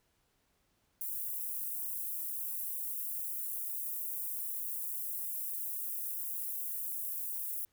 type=high-pass noise; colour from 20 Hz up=white; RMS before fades=-38 dBFS; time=1.01-7.65 s; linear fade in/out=0 ms; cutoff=11000 Hz; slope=24 dB/octave; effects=pink hiss -75 dBFS RMS until 7.72 s